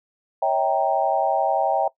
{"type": "chord", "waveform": "sine", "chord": "C# diminished seventh", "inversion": "none", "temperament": "equal with one note detuned", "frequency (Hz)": [554.4, 645.7, 784, 932.3], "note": ["C#5", "E5", "G5", "Bb5"], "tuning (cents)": [0, -36, 0, 0], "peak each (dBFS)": [-25, -23, -21, -27], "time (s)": [0.42, 1.88], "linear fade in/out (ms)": 5, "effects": ["noise-tail reverb RT60 0.1 s tail -19 dB re dry"]}